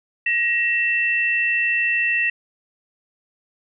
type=tone pair together; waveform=sine; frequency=1893.4 / 2680 Hz; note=A#6 / E7; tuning=+26 / +28 cents; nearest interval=tritone; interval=602 cents; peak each=-20 dBFS; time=0.26-2.3 s; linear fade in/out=5 ms; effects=none